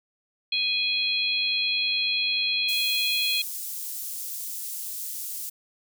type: harmonic tone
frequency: 830.6 Hz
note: G#5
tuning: in tune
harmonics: 3 / 4 / 5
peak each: -27 / -27 / -27 dBFS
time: 0.52-3.42 s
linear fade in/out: 5 ms
type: high-pass noise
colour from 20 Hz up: white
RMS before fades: -34 dBFS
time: 2.68-5.5 s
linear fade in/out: 10 ms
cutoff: 7000 Hz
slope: 12 dB/octave
effects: none